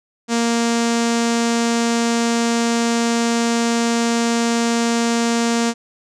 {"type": "tone with low-pass filter", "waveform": "sawtooth", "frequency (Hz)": 233.1, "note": "A#3", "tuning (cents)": 0, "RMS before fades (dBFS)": -18, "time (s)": [0.28, 5.74], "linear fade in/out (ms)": 50, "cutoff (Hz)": 7000, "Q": 2.5, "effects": []}